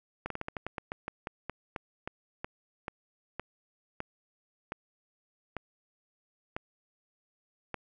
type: slowing click train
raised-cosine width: 0.5 ms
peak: -20 dBFS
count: 22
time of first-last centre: 0.26-7.743 s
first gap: 43 ms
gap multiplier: 1.18
effects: none